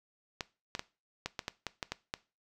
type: clicks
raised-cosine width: 0.2 ms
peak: -17 dBFS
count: 10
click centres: 0.408 / 0.751 / 0.794 / 1.26 / 1.392 / 1.481 / 1.667 / 1.828 / 1.92 / 2.139 s
effects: noise-tail reverb RT60 0.3 s tail -19 dB re dry